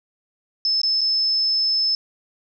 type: tone with dropouts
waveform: sine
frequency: 5240 Hz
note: E8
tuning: 11 cents flat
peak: -17 dBFS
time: 0.65-1.95 s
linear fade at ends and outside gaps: 1 ms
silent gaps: 0.816-0.833 / 1.009-1.014 s
effects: none